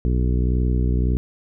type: harmonic tone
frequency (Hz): 61.74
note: B1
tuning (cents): 0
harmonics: 1 / 2 / 3 / 4 / 5 / 6 / 7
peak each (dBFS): -18 / -24 / -28 / -30 / -32 / -34 / -35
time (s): 0.05-1.17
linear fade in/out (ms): 0
effects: none